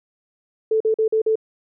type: tone bursts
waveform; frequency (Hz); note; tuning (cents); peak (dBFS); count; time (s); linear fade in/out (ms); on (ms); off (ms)
sine; 439.6; A4; -2; -15; 5; 0.71-1.356; 5; 94; 44
effects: none